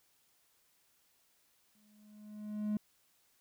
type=tone with exponential growth; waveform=triangle; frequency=210.7 Hz; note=G#3; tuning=25 cents sharp; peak=-27 dBFS; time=1.75-2.77 s; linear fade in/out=2 ms; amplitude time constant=220 ms; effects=tanh soft clip ceiling -24 dBFS + white hiss -72 dBFS RMS until 3.4 s